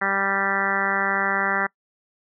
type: harmonic tone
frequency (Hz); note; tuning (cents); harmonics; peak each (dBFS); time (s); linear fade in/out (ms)
196.2; G3; +2; 1 / 2 / 3 / 4 / 5 / 6 / 7 / 8 / 9 / 10; -33 / -33 / -33 / -29 / -32 / -30 / -27 / -28 / -27 / -28; 0.01-1.67; 10
effects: noise-tail reverb RT60 0.1 s tail -24 dB re dry